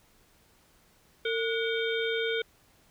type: harmonic tone with a mistuned harmonic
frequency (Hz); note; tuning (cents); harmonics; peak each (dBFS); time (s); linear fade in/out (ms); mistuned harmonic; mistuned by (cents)
453.9; A#4; -46; 1 / 3 / 5 / 7 / 8; -29 / -34 / -36 / -37 / -38; 1.25-2.42; 5; 3; +120
effects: pink hiss -63 dBFS RMS until 2.9 s